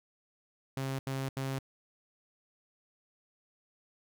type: tone bursts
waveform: sawtooth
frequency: 134.3 Hz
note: C3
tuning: 46 cents sharp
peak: -29 dBFS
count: 3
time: 0.77-1.588 s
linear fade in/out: 2 ms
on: 220 ms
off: 79 ms
effects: none